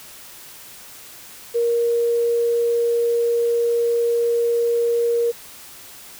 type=tone; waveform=sine; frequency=470 Hz; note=A#4; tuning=14 cents sharp; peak=-16 dBFS; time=1.54-5.32 s; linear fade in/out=20 ms; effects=white hiss -41 dBFS RMS until 6.19 s